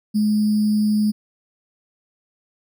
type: tone with sample-and-hold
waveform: sine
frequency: 211.6 Hz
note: G#3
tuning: 33 cents sharp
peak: -15 dBFS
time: 0.14-1.12 s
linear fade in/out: 20 ms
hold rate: 4900 Hz
effects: none